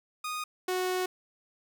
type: tone pair in turn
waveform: sawtooth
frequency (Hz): 1237 / 367.8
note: D#6 / F#4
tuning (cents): -10 / -10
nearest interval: octave + major sixth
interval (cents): 2100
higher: first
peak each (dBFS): -29 / -24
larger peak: second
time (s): 0.24-0.44 / 0.68-1.06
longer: second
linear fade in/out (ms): 5
effects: none